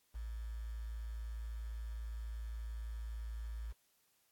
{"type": "tone with quantisation", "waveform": "sine", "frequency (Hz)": 55.9, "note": "A1", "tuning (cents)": 28, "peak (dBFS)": -40, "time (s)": [0.14, 3.73], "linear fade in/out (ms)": 20, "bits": 10, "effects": ["white hiss -75 dBFS RMS until 4.31 s", "AAC 64 kbps"]}